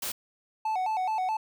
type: noise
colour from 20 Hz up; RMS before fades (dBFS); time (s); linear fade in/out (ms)
white; -33; 0.02-0.12; 5
type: tone with vibrato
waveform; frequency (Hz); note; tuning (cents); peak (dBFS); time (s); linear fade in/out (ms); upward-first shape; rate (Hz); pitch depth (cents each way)
triangle; 806; G5; +48; -24; 0.65-1.37; 5; square; 4.7; 140
effects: none